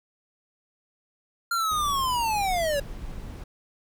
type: linear sweep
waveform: square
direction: down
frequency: 1396.9 to 550 Hz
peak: -24 dBFS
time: 1.51-2.8 s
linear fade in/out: 5 ms
type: noise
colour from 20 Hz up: brown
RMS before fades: -37 dBFS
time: 1.71-3.44 s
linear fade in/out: 5 ms
effects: none